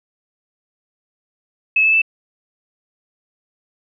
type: tone with pitch steps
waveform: sine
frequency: 2591 / 2617 / 2642 Hz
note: E7 / E7 / E7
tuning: -30 / -13 / +3 cents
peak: -11 dBFS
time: 1.76-2.018 s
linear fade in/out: 5 ms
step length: 86 ms
effects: none